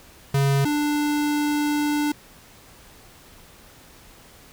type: tone pair in turn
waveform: square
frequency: 138.59 / 295.2 Hz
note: C#3 / D4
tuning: 0 / +9 cents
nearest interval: octave + minor second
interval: 1309 cents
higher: second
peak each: -18 / -21 dBFS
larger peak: first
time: 0.34-0.65 / 0.65-2.12 s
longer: second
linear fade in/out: 5 ms
effects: pink hiss -49 dBFS RMS until 4.52 s